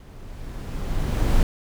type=noise with level ramp; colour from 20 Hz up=brown; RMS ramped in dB=-42 to -17 dBFS; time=0-1.43 s; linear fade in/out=2 ms; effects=none